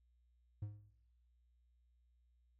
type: tone with exponential decay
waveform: triangle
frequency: 103.83 Hz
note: G#2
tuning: in tune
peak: -36 dBFS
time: 0.62-0.9 s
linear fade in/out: 5 ms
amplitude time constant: 59 ms
effects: noise-tail reverb RT60 0.8 s tail -20 dB re dry + added 60 Hz sine -70 dBFS peak until 2.59 s